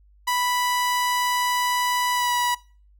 sawtooth tone with pitch glide, 987 to 975.1 Hz, B5 to B5, -1 to -22 cents, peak -17 dBFS, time 0.27-2.55 s, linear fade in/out 10 ms, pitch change -21 cents, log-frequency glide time 2.14-2.33 s, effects noise-tail reverb RT60 0.4 s tail -23 dB re dry + added 50 Hz sine -52 dBFS peak until 2.99 s

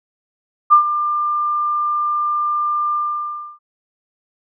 sine tone with ADSR envelope, 1195 Hz, D6, 30 cents sharp, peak -4 dBFS, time 0.7-3.59 s, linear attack 28 ms, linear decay 100 ms, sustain -12 dB, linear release 650 ms, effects none

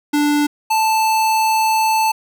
square tone pair in turn, 293.6 / 879.8 Hz, D4 / A5, 0 / 0 cents, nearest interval octave + perfect fifth, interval 1900 cents, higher second, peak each -14 dBFS, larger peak neither, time 0.13-0.47 / 0.7-2.12 s, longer second, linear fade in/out 10 ms, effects none

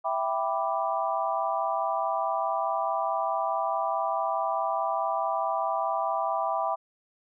sine chord, E minor seventh, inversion none, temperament equal, 659.3 / 784 / 987.8 / 1174.7 Hz, E5 / G5 / B5 / D6, 0 / 0 / 0 / 0 cents, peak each -30 / -30 / -31 / -32 dBFS, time 0.04-6.76 s, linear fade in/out 20 ms, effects none

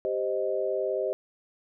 sine chord, C minor, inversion second, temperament equal, 392 / 523.3 / 622.3 Hz, G4 / C5 / Eb5, 0 / 0 / 0 cents, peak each -30 dBFS, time 0.05-1.13 s, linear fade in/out 0 ms, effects none

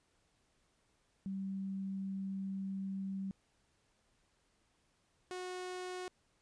sine / sawtooth tone pair in turn, 193.4 / 365.1 Hz, G3 / F#4, -23 / -23 cents, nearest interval major seventh, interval 1100 cents, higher second, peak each -37 / -37 dBFS, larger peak neither, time 1.26-3.31 / 5.31-6.08 s, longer first, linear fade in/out 0 ms, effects pink hiss -75 dBFS RMS until 6.41 s + resampled to 22050 Hz

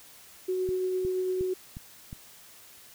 sine tone with tremolo, 370.3 Hz, F#4, 1 cent sharp, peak -25 dBFS, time 0.48-1.54 s, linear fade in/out 10 ms, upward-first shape triangle, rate 8.8 Hz, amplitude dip 25%
click train, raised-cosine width 5 ms, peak -27 dBFS, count 5, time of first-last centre 0.69-2.129 s, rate 2.78 Hz
effects white hiss -52 dBFS RMS until 2.94 s

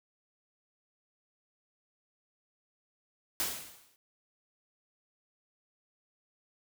white noise with exponential decay, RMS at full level -30 dBFS, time 3.4-3.96 s, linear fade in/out 0 ms, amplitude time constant 120 ms, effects none

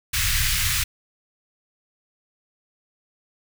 pink band-stop noise, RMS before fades -22 dBFS, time 0.13-0.84 s, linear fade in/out 10 ms, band 110 to 1600 Hz, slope 24 dB/octave, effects none

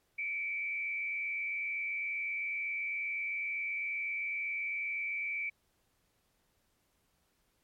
sine tone with frequency modulation, 2305 Hz, D7, 33 cents flat, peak -33 dBFS, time 0.18-5.5 s, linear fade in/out 10 ms, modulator 87.8 Hz, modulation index 0.77, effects pink hiss -75 dBFS RMS until 7.63 s + MP3 64 kbps

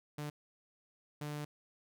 sawtooth tone bursts at uneven times, 148.3 Hz, D3, 17 cents sharp, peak -35 dBFS, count 2, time 0.18-0.3 / 1.21-1.45 s, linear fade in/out 5 ms, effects none

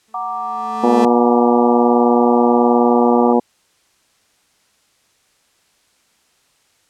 30% pulse tone with exponential growth, 220 Hz, A3, in tune, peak -14 dBFS, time 0.08-1.05 s, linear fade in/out 2 ms, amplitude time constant 210 ms
sine chord, Gb augmented, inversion none, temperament equal, 740 / 932.3 / 1174.7 Hz, Gb5 / Bb5 / D6, 0 / 0 / 0 cents, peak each -24 / -28 / -24 dBFS, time 0.14-3.33 s, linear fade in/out 5 ms
harmonic tone, 120.2 Hz, B2, 46 cents flat, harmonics 2 / 3 / 4 / 5 / 6 / 7 / 8, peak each -14 / -18 / -16 / -24 / -21 / -20 / -24 dBFS, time 0.83-3.4 s, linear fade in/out 10 ms
effects white hiss -59 dBFS RMS until 6.89 s + low-pass 9000 Hz 12 dB/octave

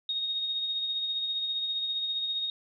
sine tone with tremolo, 3729 Hz, A#7, in tune, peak -27 dBFS, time 0.09-2.5 s, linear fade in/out 2 ms, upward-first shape sine, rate 15 Hz, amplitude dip 35%, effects none

